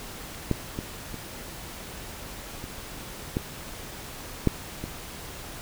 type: clicks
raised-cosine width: 3 ms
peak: -10 / -17 / -22 / -25 / -12 / -6 / -19 dBFS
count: 7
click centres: 0.513 / 0.789 / 1.143 / 2.641 / 3.369 / 4.473 / 4.84 s
effects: pink hiss -40 dBFS RMS until 5.61 s